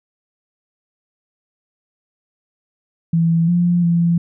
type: tone with pitch steps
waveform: sine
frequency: 166 / 174.6 / 170.1 Hz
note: E3 / F3 / F3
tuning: +12 / 0 / -45 cents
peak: -12 dBFS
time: 3.13-4.18 s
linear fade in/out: 5 ms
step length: 350 ms
effects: none